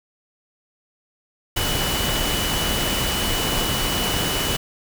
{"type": "tone in noise", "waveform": "sine", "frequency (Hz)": 2960, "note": "F#7", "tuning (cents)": 0, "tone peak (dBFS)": -27, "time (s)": [1.56, 4.57], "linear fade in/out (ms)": 10, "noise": "pink", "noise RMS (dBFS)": -23, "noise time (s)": [1.56, 4.57], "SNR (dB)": -7, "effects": []}